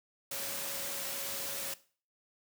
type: tone in noise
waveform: sine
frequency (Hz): 554.4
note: C#5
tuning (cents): 0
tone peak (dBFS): -48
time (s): 0.31-1.74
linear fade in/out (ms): 5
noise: white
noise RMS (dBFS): -38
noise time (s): 0.31-1.74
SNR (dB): -13
effects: noise-tail reverb RT60 0.4 s tail -17 dB re dry + high-pass 100 Hz 12 dB/octave